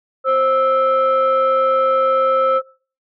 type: tone pair together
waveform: sine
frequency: 528.3 / 1313 Hz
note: C5 / E6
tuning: +17 / -7 cents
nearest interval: octave + major third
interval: 1576 cents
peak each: -14 dBFS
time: 0.24-2.62 s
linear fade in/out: 50 ms
effects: noise-tail reverb RT60 0.4 s tail -21 dB re dry + tanh soft clip ceiling -8 dBFS